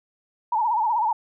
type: tone with vibrato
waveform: sine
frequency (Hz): 906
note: A#5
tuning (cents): -50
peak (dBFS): -19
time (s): 0.52-1.13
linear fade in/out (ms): 5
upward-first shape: sine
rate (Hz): 16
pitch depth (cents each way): 120
effects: none